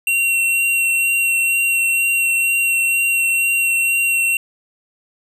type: tone with vibrato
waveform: square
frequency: 2736 Hz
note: F7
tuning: 36 cents flat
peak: -15 dBFS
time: 0.07-4.37 s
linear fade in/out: 2 ms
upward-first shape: sine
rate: 2.1 Hz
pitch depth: 12 cents each way
effects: none